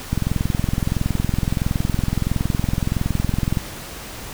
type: click train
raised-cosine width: 5 ms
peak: -7 dBFS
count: 75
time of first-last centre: 0.13-3.572 s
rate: 21.5 Hz
effects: pink hiss -34 dBFS RMS until 4.33 s